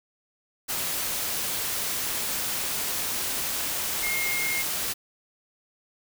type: tone in noise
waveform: sine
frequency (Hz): 2137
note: C7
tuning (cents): +36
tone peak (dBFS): -27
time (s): 4.02-4.63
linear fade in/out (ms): 20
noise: white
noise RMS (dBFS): -29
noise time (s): 0.68-4.94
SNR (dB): -1
effects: none